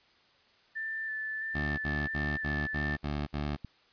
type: tone with vibrato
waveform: sine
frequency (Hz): 1764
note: A6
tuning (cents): +4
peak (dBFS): -33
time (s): 0.75-2.97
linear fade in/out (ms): 20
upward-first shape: square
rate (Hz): 1.5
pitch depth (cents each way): 13
type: tone bursts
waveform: 15% pulse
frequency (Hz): 73.42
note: D2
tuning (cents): 0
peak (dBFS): -25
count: 7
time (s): 1.54-3.568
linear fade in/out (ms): 20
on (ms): 240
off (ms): 58
type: click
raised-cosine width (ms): 5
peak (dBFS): -27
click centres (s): 3.647
effects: white hiss -64 dBFS RMS until 3.92 s + resampled to 11025 Hz